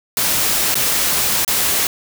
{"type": "noise with dropouts", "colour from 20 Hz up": "white", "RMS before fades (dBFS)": -17, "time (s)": [0.17, 1.87], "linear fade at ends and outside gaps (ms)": 1, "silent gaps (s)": [[0.743, 0.754], [1.448, 1.478]], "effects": []}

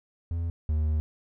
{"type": "tone pair in turn", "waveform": "triangle", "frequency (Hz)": [84.2, 77.04], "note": ["E2", "D#2"], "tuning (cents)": [37, -17], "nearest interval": "major second", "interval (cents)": 154, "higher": "first", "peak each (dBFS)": [-25, -21], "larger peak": "second", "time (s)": [[0.31, 0.5], [0.69, 1]], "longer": "second", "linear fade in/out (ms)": 0, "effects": []}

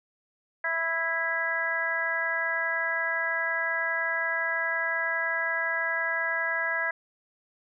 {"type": "harmonic tone", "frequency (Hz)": 329.6, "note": "E4", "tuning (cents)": 0, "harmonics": [2, 3, 4, 5, 6], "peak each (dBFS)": [-35, -36, -37, -28, -31], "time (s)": [0.64, 6.91], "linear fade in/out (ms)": 5, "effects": []}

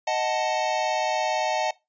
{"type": "chord", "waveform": "square", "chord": "D# diminished", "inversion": "none", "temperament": "equal", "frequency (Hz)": [622.3, 740, 880], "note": ["D#5", "F#5", "A5"], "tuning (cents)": [0, 0, 0], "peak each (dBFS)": -28, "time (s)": [0.07, 1.71], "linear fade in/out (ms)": 5, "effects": ["noise-tail reverb RT60 0.2 s tail -20 dB re dry", "resampled to 16000 Hz"]}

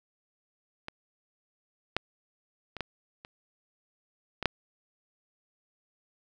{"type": "clicks", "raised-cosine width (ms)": 0.3, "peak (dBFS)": [-21, -10, -23, -16, -28, -17, -7], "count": 7, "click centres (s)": [0.884, 1.966, 2.767, 2.807, 3.249, 4.427, 4.457], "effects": []}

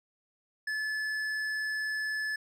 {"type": "tone with tanh clipping", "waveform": "sine", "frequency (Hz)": 1728, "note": "A6", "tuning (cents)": -32, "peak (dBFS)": -32, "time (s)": [0.67, 2.36], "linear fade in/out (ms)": 5, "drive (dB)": 10, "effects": []}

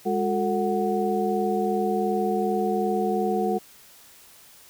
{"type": "tone cluster", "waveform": "sine", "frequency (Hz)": [204.7, 363.2, 445.9, 740], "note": ["G#3", "F#4", "A4", "F#5"], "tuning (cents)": [-25, -32, 23, 0], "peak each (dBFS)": -27, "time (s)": [0.05, 3.59], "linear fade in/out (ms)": 20, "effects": ["white hiss -51 dBFS RMS until 4.69 s"]}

